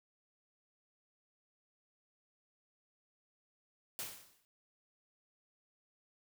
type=noise with exponential decay; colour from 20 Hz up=white; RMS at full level=-39 dBFS; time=3.99-4.45 s; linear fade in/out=0 ms; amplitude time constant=100 ms; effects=none